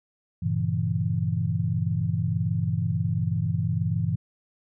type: chord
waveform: sine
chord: G diminished seventh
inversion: none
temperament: equal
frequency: 98 / 116.54 / 138.59 / 164.81 Hz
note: G2 / Bb2 / Db3 / Fb3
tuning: 0 / 0 / 0 / 0 cents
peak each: -28 / -28 / -31 / -27 dBFS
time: 0.42-4.16 s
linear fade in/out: 10 ms
effects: none